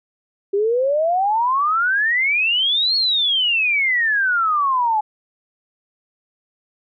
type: exponential two-way sweep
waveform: sine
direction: up then down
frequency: 389.4 to 4368 to 836 Hz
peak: -15 dBFS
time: 0.53-5.01 s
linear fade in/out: 10 ms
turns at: 2.96 s
effects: none